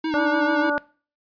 square tone with vibrato, 311.1 Hz, D#4, in tune, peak -23 dBFS, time 0.04-0.7 s, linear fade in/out 5 ms, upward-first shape sine, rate 6.8 Hz, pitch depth 54 cents each way
harmonic tone, 292.1 Hz, D4, 9 cents flat, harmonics 1 / 2 / 3 / 4 / 5, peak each -28 / -24 / -28 / -32 / -25 dBFS, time 0.14-0.78 s, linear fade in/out 0 ms
effects noise-tail reverb RT60 0.4 s tail -21 dB re dry + resampled to 11025 Hz

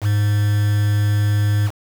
triangle tone with quantisation, 103.5 Hz, G#2, 5 cents flat, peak -12 dBFS, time 0.01-1.71 s, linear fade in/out 50 ms, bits 5, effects none

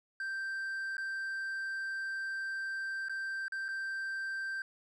triangle tone with dropouts, 1568 Hz, G6, in tune, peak -33 dBFS, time 0.2-4.62 s, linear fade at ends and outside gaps 2 ms, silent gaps 0.969-0.98 / 3.085-3.095 / 3.482-3.521 / 3.683-3.687 s, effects resampled to 24000 Hz

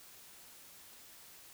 silence, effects white hiss -56 dBFS RMS until 1.53 s

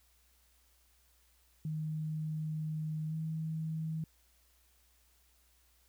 sine tone with pitch glide, 155.56 to 159.01 Hz, D#3 to D#3, 0 to +38 cents, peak -34 dBFS, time 1.65-4.04 s, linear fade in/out 2 ms, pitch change +38 cents, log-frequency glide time 3.08-3.14 s, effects added 60 Hz sine -69 dBFS peak until 5.88 s + white hiss -70 dBFS RMS until 5.88 s

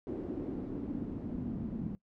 brown noise with band-pass filter sweep, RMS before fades -38 dBFS, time 0.07-1.95 s, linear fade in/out 0 ms, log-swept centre 350 to 200 Hz, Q 3.7, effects noise-tail reverb RT60 0.1 s tail -20 dB re dry

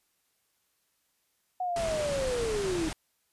sine linear sweep, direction down, 740 to 308.1 Hz, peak -28 dBFS, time 1.6-2.89 s, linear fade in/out 5 ms
pink low-pass noise, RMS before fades -36 dBFS, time 1.76-2.93 s, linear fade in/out 2 ms, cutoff 10000 Hz, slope 48 dB/octave
effects white hiss -74 dBFS RMS until 3.32 s + resampled to 32000 Hz

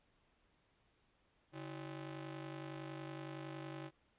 sawtooth ring-modulated tone, 233 Hz, A#3, 1 cent flat, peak -38 dBFS, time 1.52-3.91 s, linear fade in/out 50 ms, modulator 91.1 Hz, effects pink hiss -75 dBFS RMS until 4.18 s + resampled to 8000 Hz

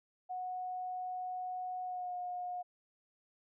sine tone with pitch glide, 734 to 719.3 Hz, F#5 to F#5, -14 to -49 cents, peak -37 dBFS, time 0.29-2.63 s, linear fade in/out 20 ms, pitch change -35 cents, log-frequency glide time 1.83-2.14 s, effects none

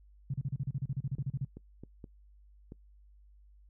sine tone bursts, 135.3 Hz, C#3, 42 cents flat, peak -30 dBFS, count 16, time 0.3-1.449 s, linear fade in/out 5 ms, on 39 ms, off 35 ms
clicks, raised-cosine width 3 ms, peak -32 dBFS, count 5, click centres 1.185 / 1.57 / 1.836 / 2.042 / 2.721 s
effects noise-tail reverb RT60 0.1 s tail -23 dB re dry + added 50 Hz sine -56 dBFS peak until 3.69 s

